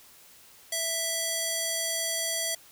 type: tone with band-pass filter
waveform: square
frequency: 659.3 Hz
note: E5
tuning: in tune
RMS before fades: -30 dBFS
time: 0.72-2.55 s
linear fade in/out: 5 ms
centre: 8800 Hz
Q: 0.84
effects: white hiss -54 dBFS RMS until 2.71 s